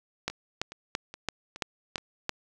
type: two click trains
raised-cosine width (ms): 0.2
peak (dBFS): -24 / -11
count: 5 / 7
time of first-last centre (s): 0.3-1.981 / 0.28-2.293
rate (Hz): 2.38 / 2.98
effects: none